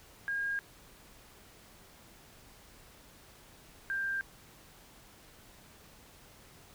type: tone pair in turn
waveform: sine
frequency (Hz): 1623 / 1586.8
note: G#6 / G6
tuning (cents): -40 / +21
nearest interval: unison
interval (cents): 39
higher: first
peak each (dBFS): -31 / -31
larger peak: neither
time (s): 0.28-0.59 / 3.9-4.21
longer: neither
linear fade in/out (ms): 0
effects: pink hiss -57 dBFS RMS until 6.74 s